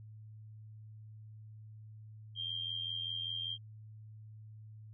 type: tone with amplitude modulation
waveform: sine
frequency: 3190 Hz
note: G7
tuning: 30 cents sharp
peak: -33 dBFS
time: 2.35-3.58 s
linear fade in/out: 50 ms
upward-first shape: sine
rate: 85.1 Hz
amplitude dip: 75%
effects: added 108 Hz sine -49 dBFS peak until 4.93 s